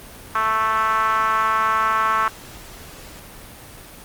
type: tone with band-pass filter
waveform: 5% pulse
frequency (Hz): 220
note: A3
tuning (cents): 0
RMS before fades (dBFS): -19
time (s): 0.35-2.28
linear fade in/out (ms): 2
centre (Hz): 1200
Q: 6.2
effects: pink hiss -40 dBFS RMS until 4.04 s + Opus 32 kbps